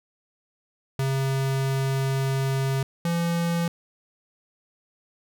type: tone pair in turn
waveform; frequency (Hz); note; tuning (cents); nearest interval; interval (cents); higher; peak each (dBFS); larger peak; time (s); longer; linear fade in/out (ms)
square; 134.8 / 169.84; C#3 / F3; -48 / -48; major third; 400; second; -23; neither; 0.99-2.83 / 3.05-3.68; first; 2
effects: none